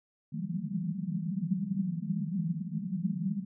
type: band-pass noise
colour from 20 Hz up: pink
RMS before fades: -33 dBFS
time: 0.32-3.45 s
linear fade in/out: 10 ms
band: 160 to 210 Hz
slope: 96 dB/octave
effects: none